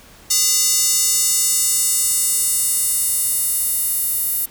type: tone with high-pass filter sweep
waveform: square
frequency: 408.3 Hz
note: G#4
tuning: 29 cents flat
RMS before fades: -18 dBFS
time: 0.3-4.46 s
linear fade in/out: 10 ms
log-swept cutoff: 6200 to 12000 Hz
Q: 2.1
effects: pink hiss -45 dBFS RMS until 4.5 s